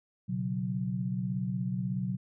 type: chord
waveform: sine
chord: B suspended second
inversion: none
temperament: equal with one note detuned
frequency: 123.47 / 139.96 / 185 Hz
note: B2 / C#3 / F#3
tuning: 0 / +17 / 0 cents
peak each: -34 / -37 / -32 dBFS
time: 0.28-2.17 s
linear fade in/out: 20 ms
effects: none